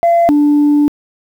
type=tone pair in turn; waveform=sine; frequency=682 / 293.1 Hz; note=F5 / D4; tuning=-41 / -3 cents; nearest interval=octave + minor third; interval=1462 cents; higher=first; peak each=-5 dBFS; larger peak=neither; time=0.03-0.29 / 0.29-0.88 s; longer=second; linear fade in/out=0 ms; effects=tanh soft clip ceiling -5 dBFS + 7-bit